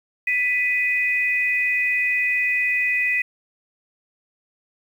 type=tone pair together; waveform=sine; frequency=1984.3 / 2500 Hz; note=B6 / D#7; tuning=+8 / +8 cents; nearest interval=major third; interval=400 cents; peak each=-21 dBFS; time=0.27-3.22 s; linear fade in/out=5 ms; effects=8-bit